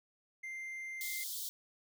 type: tone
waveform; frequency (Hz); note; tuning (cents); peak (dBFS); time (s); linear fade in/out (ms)
triangle; 2092; C7; -1; -39; 0.43-1.24; 10
type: high-pass noise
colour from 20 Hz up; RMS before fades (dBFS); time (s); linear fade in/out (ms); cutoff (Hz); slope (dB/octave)
white; -41; 1.01-1.49; 0; 3200; 96
effects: none